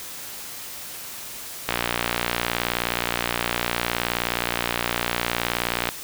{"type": "click train", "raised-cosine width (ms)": 0.3, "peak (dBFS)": -5, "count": 250, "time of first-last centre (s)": [1.69, 5.889], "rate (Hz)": 59.3, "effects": ["white hiss -36 dBFS RMS until 6.03 s"]}